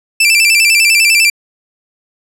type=tone with vibrato; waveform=sawtooth; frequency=2497 Hz; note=D#7; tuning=6 cents sharp; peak=-3 dBFS; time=0.2-1.3 s; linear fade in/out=5 ms; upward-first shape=square; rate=10 Hz; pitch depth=100 cents each way; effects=low-pass 12000 Hz 12 dB/octave